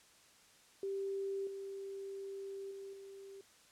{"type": "tone with level steps", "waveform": "sine", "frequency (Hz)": 392, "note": "G4", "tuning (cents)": 0, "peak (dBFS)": [-36, -42, -45, -49], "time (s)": [0.83, 3.41], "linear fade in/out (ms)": 2, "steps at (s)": [1.47, 2.71, 2.93], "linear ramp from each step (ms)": 2, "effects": ["white hiss -64 dBFS RMS until 3.71 s", "low-pass 9000 Hz 12 dB/octave"]}